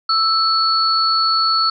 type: tone pair together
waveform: sine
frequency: 1318.5 / 4414 Hz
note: E6 / C#8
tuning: 0 / -8 cents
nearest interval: octave + major sixth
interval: 2092 cents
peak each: -16 dBFS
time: 0.09-1.7 s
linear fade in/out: 5 ms
effects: none